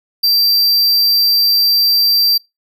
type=tone; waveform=square; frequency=4699 Hz; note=D8; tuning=in tune; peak=-10 dBFS; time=0.23-2.38 s; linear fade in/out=10 ms; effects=noise-tail reverb RT60 0.2 s tail -24 dB re dry